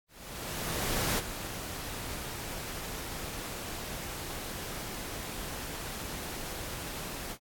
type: noise with ADSR envelope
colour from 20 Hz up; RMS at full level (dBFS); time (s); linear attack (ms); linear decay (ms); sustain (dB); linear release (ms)
pink; -29; 0.08-7.38; 1100; 26; -10; 66
effects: AAC 64 kbps